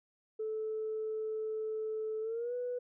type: tone with pitch glide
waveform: sine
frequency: 436.1 to 492.3 Hz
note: A4 to B4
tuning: -15 to -6 cents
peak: -33 dBFS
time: 0.39-2.79 s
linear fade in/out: 10 ms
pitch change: +209 cents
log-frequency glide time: 2.21-2.54 s
effects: tanh soft clip ceiling -29 dBFS